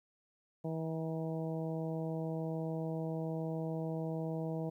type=harmonic tone with a mistuned harmonic; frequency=161.2 Hz; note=E3; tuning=38 cents flat; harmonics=1 / 2 / 3 / 4 / 5 / 6; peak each=-37 / -42 / -42 / -44 / -51 / -55 dBFS; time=0.64-4.7 s; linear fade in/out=10 ms; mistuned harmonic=6; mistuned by=-26 cents; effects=12-bit